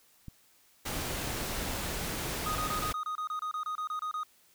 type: click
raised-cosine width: 5 ms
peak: -30 dBFS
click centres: 0.283 s
type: noise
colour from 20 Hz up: pink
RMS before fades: -35 dBFS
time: 0.85-2.93 s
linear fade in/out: 10 ms
type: tone bursts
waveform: triangle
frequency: 1244.5 Hz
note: D#6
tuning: in tune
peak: -30 dBFS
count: 15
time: 2.46-4.233 s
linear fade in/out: 2 ms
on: 93 ms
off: 27 ms
effects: white hiss -64 dBFS RMS until 4.54 s